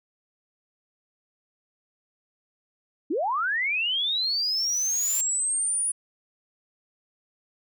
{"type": "linear sweep", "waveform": "sine", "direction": "up", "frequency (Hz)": [261.6, 9840], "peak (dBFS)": -23, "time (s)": [3.1, 5.92], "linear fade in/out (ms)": 10}
{"type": "noise with exponential growth", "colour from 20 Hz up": "blue", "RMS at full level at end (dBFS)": -30, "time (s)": [3.96, 5.21], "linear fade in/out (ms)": 2, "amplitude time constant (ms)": 270}
{"effects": []}